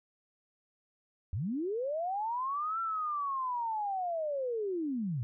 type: linear two-way sweep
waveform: sine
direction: up then down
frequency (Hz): 75.7 to 1360 to 108.2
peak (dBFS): -31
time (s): 1.33-5.23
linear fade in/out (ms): 0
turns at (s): 2.8
effects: none